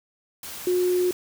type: tone in noise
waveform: sine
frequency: 361 Hz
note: F#4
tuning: 43 cents flat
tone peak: -19 dBFS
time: 0.67-1.11 s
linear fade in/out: 2 ms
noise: white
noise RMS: -37 dBFS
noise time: 0.43-1.13 s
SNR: +15 dB
effects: none